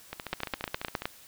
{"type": "two click trains", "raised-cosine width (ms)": 0.3, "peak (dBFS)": [-13, -19], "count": [8, 14], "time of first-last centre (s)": [[0.33, 1.055], [0.13, 1.02]], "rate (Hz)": [9.65, 14.6], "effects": ["white hiss -53 dBFS RMS until 1.27 s"]}